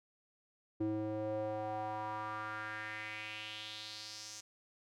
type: tone with band-pass filter sweep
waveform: square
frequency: 107.5 Hz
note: A2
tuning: 40 cents flat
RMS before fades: -41 dBFS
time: 0.8-4.41 s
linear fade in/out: 10 ms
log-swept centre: 340 to 6300 Hz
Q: 3.5
effects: none